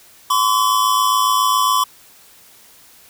square tone pair together, 1027 / 1134.2 Hz, C6 / C#6, -33 / +39 cents, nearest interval major second, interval 172 cents, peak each -17 dBFS, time 0.3-1.84 s, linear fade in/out 5 ms, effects white hiss -47 dBFS RMS until 3.09 s

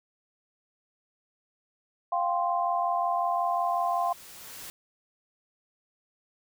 sine chord, F suspended second, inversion none, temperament equal, 698.5 / 784 / 1046.5 Hz, F5 / G5 / C6, 0 / 0 / 0 cents, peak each -27 / -31 / -29 dBFS, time 2.12-4.13 s, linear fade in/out 5 ms
white noise with exponential growth, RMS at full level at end -41 dBFS, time 2.17-4.7 s, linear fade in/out 0 ms, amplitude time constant 550 ms
effects none

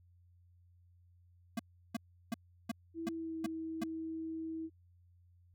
square tone bursts, 228.5 Hz, A#3, 34 cents flat, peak -34 dBFS, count 7, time 1.57-3.838 s, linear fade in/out 5 ms, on 24 ms, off 350 ms
sine tone with pitch glide, 329.6 to 322.8 Hz, E4 to E4, 0 to -36 cents, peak -38 dBFS, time 2.94-4.7 s, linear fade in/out 50 ms, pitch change -36 cents, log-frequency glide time 3.09-3.38 s
effects added 88 Hz sine -62 dBFS peak until 5.54 s

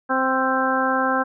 harmonic tone with a mistuned harmonic, 261.6 Hz, C4, in tune, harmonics 1 / 2 / 3 / 4 / 5 / 6, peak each -25 / -25 / -25 / -25 / -25 / -25 dBFS, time 0.09-1.24 s, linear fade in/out 20 ms, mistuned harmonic 5, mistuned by +25 cents, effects none

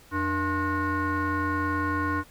sine tone with frequency modulation, 683 Hz, F5, 39 cents flat, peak -23 dBFS, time 0.11-2.24 s, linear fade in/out 50 ms, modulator 386 Hz, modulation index 2.3, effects tanh soft clip ceiling -19 dBFS + pink hiss -54 dBFS RMS until 2.3 s

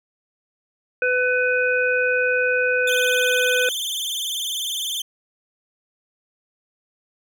harmonic tone, 500 Hz, B4, 21 cents sharp, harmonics 1 / 3 / 5, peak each -21 / -20 / -25 dBFS, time 1.02-3.69 s, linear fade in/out 2 ms
sawtooth tone with vibrato, 3322 Hz, G#7, in tune, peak -21 dBFS, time 2.87-5.02 s, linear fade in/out 5 ms, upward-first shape sine, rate 20 Hz, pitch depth 150 cents each way
effects none

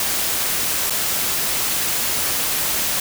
white noise with dropouts, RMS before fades -21 dBFS, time 0-3 s, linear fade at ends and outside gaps 2 ms, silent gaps 0.899-0.905 s, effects none

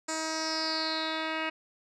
10% pulse tone with low-pass filter sweep, 317.9 Hz, D#4, 37 cents sharp, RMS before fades -32 dBFS, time 0.08-1.5 s, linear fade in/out 10 ms, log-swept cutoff 7200 to 2800 Hz, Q 7.2, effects none

